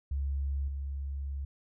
sine tone with level steps, 69.3 Hz, C#2, in tune, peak -29 / -33 dBFS, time 0.11-1.45 s, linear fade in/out 5 ms, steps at 0.68 s, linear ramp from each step 2 ms, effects none

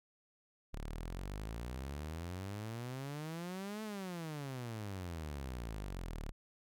sawtooth exponential two-way sweep, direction up then down, 34.81 to 220 to 34.81 Hz, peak -37 dBFS, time 0.73-6.32 s, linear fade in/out 10 ms, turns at 3.83 s, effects none

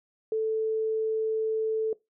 sine tone, 440 Hz, A4, in tune, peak -24 dBFS, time 0.32-1.93 s, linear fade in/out 2 ms, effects noise-tail reverb RT60 0.2 s tail -21 dB re dry

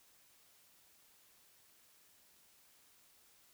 silence, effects white hiss -67 dBFS RMS until 3.53 s

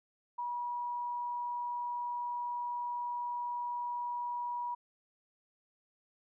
sine tone, 966 Hz, B5, 39 cents flat, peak -34 dBFS, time 0.38-4.75 s, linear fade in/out 10 ms, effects none

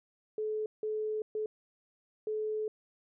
sine tone bursts at uneven times, 430.5 Hz, A4, 38 cents flat, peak -31 dBFS, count 4, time 0.38-0.66 / 0.83-1.22 / 1.35-1.46 / 2.27-2.68 s, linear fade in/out 2 ms, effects none

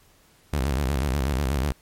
sawtooth tone with vibrato, 68.1 Hz, C#2, 30 cents flat, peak -18 dBFS, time 0.53-1.72 s, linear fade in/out 0 ms, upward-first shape square, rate 8.2 Hz, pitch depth 140 cents each way, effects pink hiss -58 dBFS RMS until 1.81 s + MP3 64 kbps

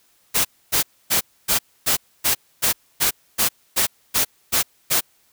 white noise bursts, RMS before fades -18 dBFS, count 13, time 0.34-5.01 s, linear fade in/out 20 ms, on 110 ms, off 270 ms, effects white hiss -60 dBFS RMS until 5.32 s

